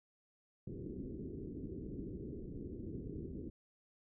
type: low-pass noise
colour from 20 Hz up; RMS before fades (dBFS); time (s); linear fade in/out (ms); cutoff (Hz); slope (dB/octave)
white; -45; 0.67-3.5; 5; 400; 48
effects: none